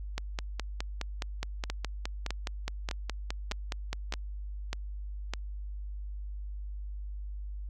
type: two click trains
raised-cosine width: 0.2 ms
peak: -16 / -16 dBFS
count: 7 / 20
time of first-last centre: 1.7-5.336 / 0.18-4.138 s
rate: 1.65 / 4.8 Hz
effects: added 50 Hz sine -36 dBFS peak until 7.69 s